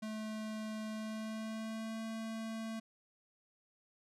square tone with pitch glide, 216.8 to 223.2 Hz, A3 to A3, -25 to +25 cents, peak -40 dBFS, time 0.02-2.8 s, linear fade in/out 10 ms, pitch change +50 cents, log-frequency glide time 0.9-2.02 s, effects low-pass 10000 Hz 12 dB/octave

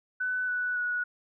sine tone with pitch steps, 1500 / 1481.9 / 1464 Hz, F#6 / F#6 / F#6, +23 / +2 / -19 cents, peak -27 dBFS, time 0.2-1.04 s, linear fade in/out 10 ms, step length 280 ms, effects none

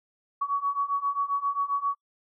sine beating tone pair, 1122 / 1129.5 Hz, C#6 / C#6, +21 / +32 cents, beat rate 7.5 Hz, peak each -29 / -27 dBFS, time 0.41-1.95 s, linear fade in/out 10 ms, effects noise-tail reverb RT60 0.1 s tail -26 dB re dry

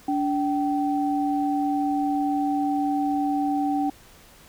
sine tone pair together, 289 / 771.5 Hz, D4 / G5, -28 / -28 cents, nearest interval octave + perfect fourth, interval 1700 cents, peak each -23 / -25 dBFS, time 0.08-3.9 s, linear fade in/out 5 ms, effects pink hiss -51 dBFS RMS until 4.48 s

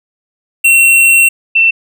square / sine tone pair in turn, 2723 / 2686 Hz, F7 / E7, -44 / +32 cents, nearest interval unison, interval 24 cents, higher first, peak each -5 dBFS, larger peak neither, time 0.64-1.29 / 1.55-1.71 s, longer first, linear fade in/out 10 ms, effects none

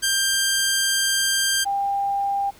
10% pulse / sine tone pair in turn, 1586 / 797.4 Hz, G6 / G5, +20 / +29 cents, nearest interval octave, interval 1191 cents, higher first, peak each -10 / -20 dBFS, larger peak first, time 0.02-1.65 / 1.65-2.51 s, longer first, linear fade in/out 20 ms, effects pink hiss -50 dBFS RMS until 2.59 s

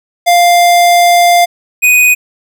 square tone pair in turn, 698.5 / 2489 Hz, F5 / D#7, 0 / 0 cents, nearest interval octave + minor seventh, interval 2200 cents, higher second, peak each -5 dBFS, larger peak neither, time 0.26-1.46 / 1.82-2.15 s, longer first, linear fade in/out 20 ms, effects none

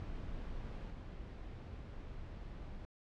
brown noise with level steps, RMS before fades -44 / -47 dBFS, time 0-2.85 s, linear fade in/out 0 ms, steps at 0.9 s, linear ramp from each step 5 ms, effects low-pass 4000 Hz 12 dB/octave

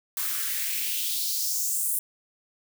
blue noise with high-pass filter sweep, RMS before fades -28 dBFS, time 0.17-1.99 s, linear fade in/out 2 ms, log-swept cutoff 1100 to 10000 Hz, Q 2.6, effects none

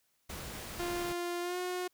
pink noise, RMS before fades -43 dBFS, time 0.29-1.13 s, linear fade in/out 10 ms
sawtooth tone with pitch glide, 349.2 to 361.7 Hz, F4 to F#4, 0 to -39 cents, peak -30 dBFS, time 0.79-1.88 s, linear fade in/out 10 ms, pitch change +61 cents, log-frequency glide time 1.41-1.58 s
effects white hiss -75 dBFS RMS until 1.93 s

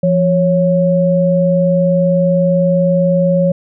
sine tone pair together, 172.27 / 552 Hz, F3 / C#5, -23 / -7 cents, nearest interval octave + minor sixth, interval 2016 cents, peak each -12 dBFS, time 0.03-3.52 s, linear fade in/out 5 ms, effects none

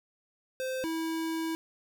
square tone pair in turn, 519 / 324.9 Hz, C5 / E4, -14 / -25 cents, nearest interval minor sixth, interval 811 cents, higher first, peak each -32 / -31 dBFS, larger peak second, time 0.6-0.84 / 0.84-1.55 s, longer second, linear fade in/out 0 ms, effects none

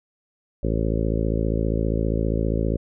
harmonic tone, 55 Hz, A1, in tune, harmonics 1 / 2 / 3 / 4 / 5 / 6 / 7 / 8 / 9 / 10, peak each -24 / -27 / -29 / -30 / -31 / -32 / -32 / -33 / -34 / -34 dBFS, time 0.63-2.77 s, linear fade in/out 5 ms, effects none

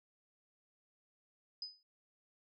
sine tone with exponential decay, 5000 Hz, D#8, 8 cents sharp, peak -37 dBFS, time 1.62-1.83 s, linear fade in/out 2 ms, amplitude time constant 44 ms, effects none

